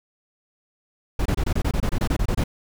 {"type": "noise bursts", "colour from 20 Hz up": "brown", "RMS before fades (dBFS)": -21, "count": 14, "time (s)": [1.19, 2.439], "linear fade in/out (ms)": 5, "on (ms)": 66, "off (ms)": 25, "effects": []}